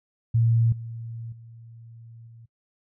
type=tone with level steps; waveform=sine; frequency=115.1 Hz; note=A#2; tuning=22 cents flat; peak=-17 / -33 / -43 / -45 dBFS; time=0.34-2.46 s; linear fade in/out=10 ms; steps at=0.72 / 1.32 / 2.27 s; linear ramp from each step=5 ms; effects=noise-tail reverb RT60 0.1 s tail -24 dB re dry